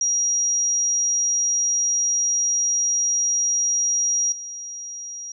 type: tone with level steps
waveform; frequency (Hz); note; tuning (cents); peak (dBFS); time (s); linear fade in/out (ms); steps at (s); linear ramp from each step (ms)
sine; 5720; F8; +41; -18 / -31; 0.01-5.32; 2; 4.32; 2
effects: none